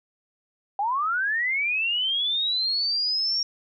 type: linear sweep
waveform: sine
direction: up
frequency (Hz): 776 to 5588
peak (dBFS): -22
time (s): 0.79-3.43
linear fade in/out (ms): 2
effects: none